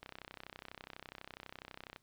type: click train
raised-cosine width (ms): 0.3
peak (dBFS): -30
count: 63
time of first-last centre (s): 0.03-1.961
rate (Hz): 32.1
effects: pink hiss -75 dBFS RMS until 2.02 s